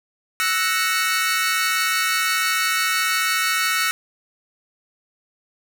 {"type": "chord", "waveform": "sawtooth", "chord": "F# dominant seventh", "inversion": "third", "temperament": "equal", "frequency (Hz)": [1318.5, 1480, 1864.7, 2217], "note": ["E6", "F#6", "A#6", "C#7"], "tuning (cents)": [0, 0, 0, 0], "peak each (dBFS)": [-20, -21, -22, -21], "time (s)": [0.4, 3.91], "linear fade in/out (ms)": 0, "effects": []}